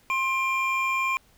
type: tone pair together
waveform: triangle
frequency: 1057 / 2381 Hz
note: C6 / D7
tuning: +17 / +23 cents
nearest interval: octave + major second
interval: 1406 cents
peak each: -24 dBFS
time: 0.1-1.17 s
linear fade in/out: 0 ms
effects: pink hiss -60 dBFS RMS until 1.37 s